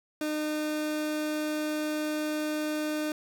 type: tone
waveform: 30% pulse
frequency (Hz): 304.7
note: D#4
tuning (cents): -36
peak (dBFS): -26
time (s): 0.21-3.12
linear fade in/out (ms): 2
effects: none